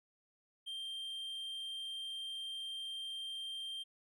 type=tone; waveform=triangle; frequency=3168 Hz; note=G7; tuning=18 cents sharp; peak=-39 dBFS; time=0.66-3.84 s; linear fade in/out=20 ms; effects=none